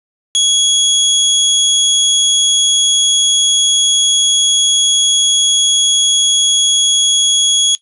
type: tone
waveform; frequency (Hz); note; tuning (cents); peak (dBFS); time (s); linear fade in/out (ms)
25% pulse; 3337; G#7; +8; -6; 0.35-7.75; 0
effects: noise-tail reverb RT60 0.1 s tail -17 dB re dry + resampled to 32000 Hz